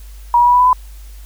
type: tone with pitch steps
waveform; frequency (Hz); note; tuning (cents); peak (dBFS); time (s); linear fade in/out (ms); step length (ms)
sine; 956 / 966 / 976.1 / 986.3 / 996.6 / 1007; A#5 / B5 / B5 / B5 / B5 / B5; +43 / -39 / -21 / -3 / +15 / +33; -7; 0.34-0.73; 2; 65
effects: added 50 Hz sine -32 dBFS peak until 1.25 s + white hiss -47 dBFS RMS until 1.25 s